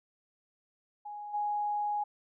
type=tone with level steps; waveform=sine; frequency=830.6 Hz; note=G#5; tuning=in tune; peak=-39 / -29 dBFS; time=1.05-2.04 s; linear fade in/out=10 ms; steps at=1.33 s; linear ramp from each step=20 ms; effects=none